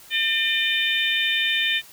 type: harmonic tone with a mistuned harmonic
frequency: 602 Hz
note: D5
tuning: 43 cents sharp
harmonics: 3 / 4 / 5 / 6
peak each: -25 / -25 / -25 / -25 dBFS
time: 0.1-1.82 s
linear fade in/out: 50 ms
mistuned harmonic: 5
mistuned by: +20 cents
effects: white hiss -47 dBFS RMS until 1.92 s